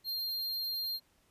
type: tone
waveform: square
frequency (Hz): 4197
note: C8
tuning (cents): +5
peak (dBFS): -34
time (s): 0.04-1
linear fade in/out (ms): 50
effects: pink hiss -70 dBFS RMS until 1.3 s + resampled to 32000 Hz